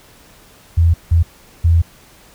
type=tone bursts at uneven times; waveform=sine; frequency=83.6 Hz; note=E2; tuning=25 cents sharp; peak=-8 dBFS; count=3; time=0.77-0.94 / 1.11-1.23 / 1.64-1.82 s; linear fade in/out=10 ms; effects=pink hiss -46 dBFS RMS until 2.34 s